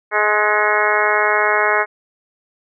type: harmonic tone with a mistuned harmonic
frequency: 210.5 Hz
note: G#3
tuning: 24 cents sharp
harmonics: 2 / 3 / 4 / 5 / 6 / 7 / 8 / 9 / 10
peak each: -22 / -22 / -22 / -22 / -22 / -22 / -22 / -22 / -22 dBFS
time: 0.11-1.86 s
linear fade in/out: 50 ms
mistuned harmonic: 10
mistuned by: +52 cents
effects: none